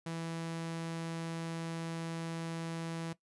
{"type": "tone", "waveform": "sawtooth", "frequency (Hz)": 165.1, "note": "E3", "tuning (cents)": 3, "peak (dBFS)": -33, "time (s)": [0.06, 3.13], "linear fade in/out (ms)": 5, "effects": ["noise-tail reverb RT60 0.1 s tail -17 dB re dry", "resampled to 24000 Hz"]}